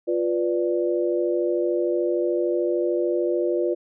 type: chord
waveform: sine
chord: B diminished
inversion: second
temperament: equal with one note detuned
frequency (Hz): 350.2 / 493.9 / 587.3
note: F4 / B4 / D5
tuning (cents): +5 / 0 / 0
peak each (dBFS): -22 / -26 / -27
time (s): 0.07-3.75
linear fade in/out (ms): 20
effects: none